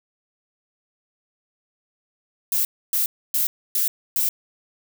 violet noise bursts, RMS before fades -21 dBFS, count 5, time 2.52-4.29 s, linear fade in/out 2 ms, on 130 ms, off 280 ms, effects none

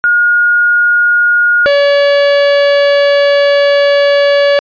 sine / 45% pulse tone pair in turn, 1433 / 568.7 Hz, F6 / C#5, +44 / +44 cents, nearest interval octave + major third, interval 1600 cents, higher first, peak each -6 dBFS, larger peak neither, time 0.04-1.66 / 1.66-4.59 s, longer second, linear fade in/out 0 ms, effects resampled to 11025 Hz

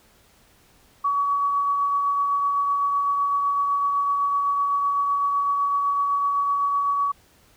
sine tone with tremolo, 1132 Hz, C#6, 36 cents sharp, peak -18 dBFS, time 1.04-7.12 s, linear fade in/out 10 ms, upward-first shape triangle, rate 7.9 Hz, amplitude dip 30%, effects pink hiss -57 dBFS RMS until 7.56 s

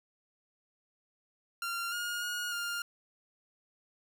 sawtooth tone with pitch steps, 1383 / 1428 / 1440 / 1405 Hz, F6 / F6 / F#6 / F6, -17 / +38 / -47 / +10 cents, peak -30 dBFS, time 1.62-2.82 s, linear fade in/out 2 ms, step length 300 ms, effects none

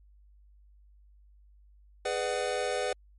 square chord, G# half-diminished seventh, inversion none, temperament just, 415.3 / 498.4 / 598 / 747.5 Hz, G#4 / B4 / D5 / F#5, 0 / +16 / +31 / +17 cents, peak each -36 / -33 / -36 / -36 dBFS, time 2.05-2.93 s, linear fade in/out 5 ms, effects added 50 Hz sine -55 dBFS peak until 3.18 s + MP3 48 kbps

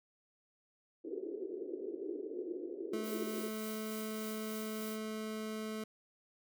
pink band-pass noise, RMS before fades -42 dBFS, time 1.04-3.49 s, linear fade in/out 10 ms, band 330 to 430 Hz, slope 48 dB/octave
25% pulse tone, 217.2 Hz, A3, 22 cents flat, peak -35 dBFS, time 2.93-5.84 s, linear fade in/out 5 ms
blue noise with tremolo, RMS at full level -48 dBFS, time 3.02-4.99 s, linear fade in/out 50 ms, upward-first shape sine, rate 3.4 Hz, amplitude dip 35%
effects none

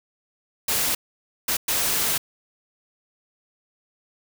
white noise bursts at uneven times, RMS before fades -23 dBFS, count 3, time 0.68-0.95 / 1.48-1.57 / 1.68-2.18 s, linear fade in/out 5 ms, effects none

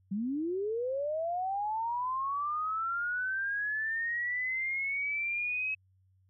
sine linear sweep, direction up, 185.9 to 2567 Hz, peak -30 dBFS, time 0.11-5.75 s, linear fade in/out 10 ms, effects added 94 Hz sine -64 dBFS peak until 6.29 s

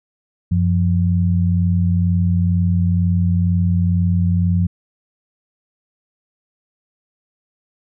sine tone pair together, 92.5 / 174.61 Hz, F#2 / F3, 0 / 0 cents, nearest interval major seventh, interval 1100 cents, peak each -15 / -17 dBFS, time 0.51-4.67 s, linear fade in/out 10 ms, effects none

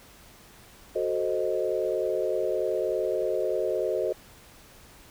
sine chord, F# diminished seventh, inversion none, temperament equal, 370 / 440 / 523.3 / 622.3 Hz, F#4 / A4 / C5 / Eb5, 0 / 0 / 0 / 0 cents, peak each -30 dBFS, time 0.95-4.13 s, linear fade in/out 10 ms, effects pink hiss -52 dBFS RMS until 5.1 s

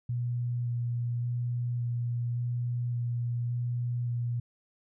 sine tone with vibrato, 120.5 Hz, B2, 42 cents flat, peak -28 dBFS, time 0.09-4.4 s, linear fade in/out 5 ms, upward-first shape square, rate 0.88 Hz, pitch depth 10 cents each way, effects none

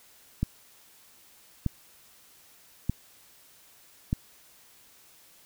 click train, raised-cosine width 5 ms, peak -13 dBFS, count 4, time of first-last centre 0.43-4.129 s, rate 0.811 Hz, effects white hiss -57 dBFS RMS until 5.45 s

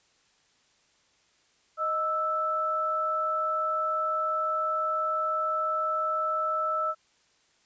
sine tone pair together, 622.3 / 1317.1 Hz, D#5 / E6, 0 / -2 cents, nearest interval octave + minor second, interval 1298 cents, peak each -32 / -26 dBFS, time 1.77-6.95 s, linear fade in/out 50 ms, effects white hiss -66 dBFS RMS until 7.65 s + resampled to 16000 Hz

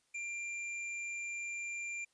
square tone, 2379 Hz, D7, 22 cents sharp, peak -39 dBFS, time 0.14-2.05 s, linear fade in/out 10 ms, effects white hiss -75 dBFS RMS until 2.13 s + resampled to 22050 Hz

